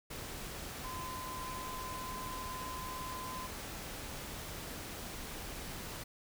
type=tone in noise; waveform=sine; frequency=1025 Hz; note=C6; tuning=36 cents flat; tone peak=-42 dBFS; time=0.84-3.47 s; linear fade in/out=10 ms; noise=pink; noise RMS=-44 dBFS; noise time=0.1-6.04 s; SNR=-1 dB; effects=none